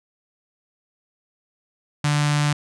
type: tone with notch filter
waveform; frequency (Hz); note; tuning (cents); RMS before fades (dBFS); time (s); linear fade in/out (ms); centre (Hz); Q
sawtooth; 147.4; D3; +7; -20; 2.04-2.53; 5; 410; 0.51
effects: resampled to 22050 Hz